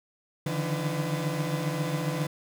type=tone cluster; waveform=35% pulse; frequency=146.3 / 153.7 / 168.5 / 502 Hz; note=D3 / D#3 / E3 / B4; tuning=-6 / -21 / +38 / +28 cents; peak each=-30 / -31 / -32 / -34 dBFS; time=0.46-2.27 s; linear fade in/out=5 ms; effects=none